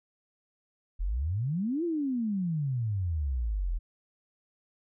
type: exponential two-way sweep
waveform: sine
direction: up then down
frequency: 38.89 to 352.6 to 38.89 Hz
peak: -27 dBFS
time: 0.99-3.79 s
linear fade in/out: 20 ms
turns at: 1.84 s
effects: none